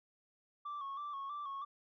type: tone with vibrato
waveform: sine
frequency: 1134 Hz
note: C#6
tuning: 39 cents sharp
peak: -38 dBFS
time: 0.65-1.65 s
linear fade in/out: 10 ms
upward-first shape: square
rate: 3.1 Hz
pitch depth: 54 cents each way
effects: tanh soft clip ceiling -38 dBFS